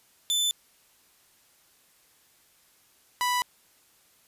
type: tone pair in turn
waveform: sawtooth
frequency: 3520 / 987.8 Hz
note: A7 / B5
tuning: 0 / 0 cents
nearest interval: octave + minor seventh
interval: 2200 cents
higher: first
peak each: -20 dBFS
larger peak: neither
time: 0.3-0.51 / 3.21-3.42 s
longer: neither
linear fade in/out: 0 ms
effects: white hiss -62 dBFS RMS until 4.27 s + resampled to 32000 Hz